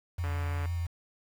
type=tone with vibrato; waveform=sine; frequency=85.7 Hz; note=F2; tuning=32 cents flat; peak=-29 dBFS; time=0.18-0.87 s; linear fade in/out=10 ms; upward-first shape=square; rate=5.9 Hz; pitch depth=11 cents each way
type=click train; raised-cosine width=0.5 ms; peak=-26 dBFS; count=61; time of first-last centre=0.24-0.657 s; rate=144 Hz
effects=8-bit